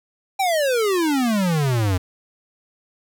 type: exponential sweep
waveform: square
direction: down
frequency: 800 to 87.9 Hz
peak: -18 dBFS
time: 0.39-1.98 s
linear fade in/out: 10 ms
effects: none